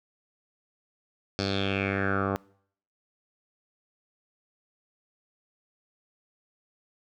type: tone with low-pass filter sweep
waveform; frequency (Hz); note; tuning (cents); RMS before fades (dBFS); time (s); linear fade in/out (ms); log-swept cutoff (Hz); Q
10% pulse; 98; G2; 0; -28; 1.39-2.36; 0; 4900 to 1000; 5
effects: noise-tail reverb RT60 0.6 s tail -23 dB re dry